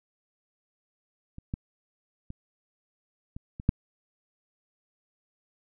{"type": "clicks", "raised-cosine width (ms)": 5, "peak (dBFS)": [-29, -18, -26, -26, -25, -8], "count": 6, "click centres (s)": [1.384, 1.539, 2.304, 3.365, 3.599, 3.691], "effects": []}